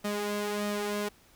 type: tone with flanger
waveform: sawtooth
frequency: 206.7 Hz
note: G#3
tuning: 8 cents flat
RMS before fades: -32 dBFS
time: 0.04-1.09 s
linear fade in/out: 10 ms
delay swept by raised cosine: 1.6 to 3 ms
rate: 1.6 Hz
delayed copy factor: +0.65
effects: pink hiss -60 dBFS RMS until 1.35 s